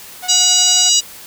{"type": "tone with tremolo", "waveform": "sawtooth", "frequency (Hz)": 731, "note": "F#5", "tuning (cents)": -21, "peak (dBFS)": -21, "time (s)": [0.22, 0.9], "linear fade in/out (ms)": 20, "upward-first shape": "square", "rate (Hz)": 11, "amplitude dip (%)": 35}
{"type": "harmonic tone", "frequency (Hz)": 965, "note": "B5", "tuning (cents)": -40, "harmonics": [3, 4, 5, 6, 7, 8], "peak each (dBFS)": [-17, -17, -17, -17, -17, -17], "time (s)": [0.28, 1.01], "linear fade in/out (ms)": 20}
{"effects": ["white hiss -36 dBFS RMS until 1.26 s"]}